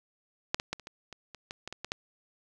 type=clicks; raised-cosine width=0.2 ms; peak=-8 / -16 / -15 / -30 / -25 / -26 / -27 / -21 / -21 / -22 / -19 / -14 dBFS; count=12; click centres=0.545 / 0.599 / 0.73 / 0.797 / 0.871 / 1.127 / 1.347 / 1.509 / 1.676 / 1.726 / 1.846 / 1.919 s; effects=none